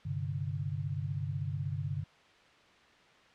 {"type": "chord", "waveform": "sine", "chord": "G suspended fourth", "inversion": "none", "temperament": "equal", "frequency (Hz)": [98, 130.81, 146.83], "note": ["G2", "C3", "D3"], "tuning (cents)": [0, 0, 0], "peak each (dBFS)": [-37, -38, -36], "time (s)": [0.05, 2.04], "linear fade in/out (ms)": 10, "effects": ["white hiss -60 dBFS RMS until 3.34 s", "low-pass 3000 Hz 12 dB/octave"]}